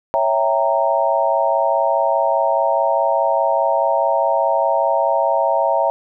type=chord; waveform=sine; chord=C# diminished seventh; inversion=none; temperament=equal with one note detuned; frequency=554.4 / 659.3 / 784 / 928 Hz; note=C#5 / E5 / G5 / Bb5; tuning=0 / 0 / 0 / -8 cents; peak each=-20 / -18 / -22 / -19 dBFS; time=0.14-5.9 s; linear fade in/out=0 ms; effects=none